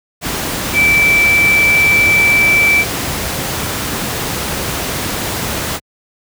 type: tone in noise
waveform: sine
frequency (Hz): 2325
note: D7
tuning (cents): -18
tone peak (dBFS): -8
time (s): 0.73-2.85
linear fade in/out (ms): 50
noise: pink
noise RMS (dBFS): -19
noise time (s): 0.21-5.8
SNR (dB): +8
effects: high-pass 60 Hz 12 dB/octave